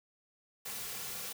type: noise with comb filter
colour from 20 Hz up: white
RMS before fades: -41 dBFS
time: 0.65-1.33 s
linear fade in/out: 10 ms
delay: 3.2 ms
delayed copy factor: -0.55
effects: none